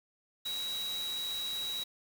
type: tone in noise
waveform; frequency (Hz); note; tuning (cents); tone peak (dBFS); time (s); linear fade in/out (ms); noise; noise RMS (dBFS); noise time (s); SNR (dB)
sine; 3866; B7; -38; -34; 0.45-1.84; 10; white; -44; 0.45-1.84; +7
effects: none